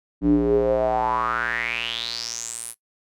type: tone with band-pass filter sweep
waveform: square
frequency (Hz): 58.27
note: A#1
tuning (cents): 0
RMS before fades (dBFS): -23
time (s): 0.21-2.75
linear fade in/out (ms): 50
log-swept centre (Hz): 250 to 11000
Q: 7.2
effects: noise-tail reverb RT60 0.1 s tail -19 dB re dry